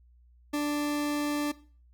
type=tone; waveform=40% pulse; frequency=293.7 Hz; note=D4; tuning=in tune; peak=-26 dBFS; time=0.53-1.52 s; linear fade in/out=10 ms; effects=noise-tail reverb RT60 0.4 s tail -18 dB re dry + added 60 Hz sine -56 dBFS peak until 1.93 s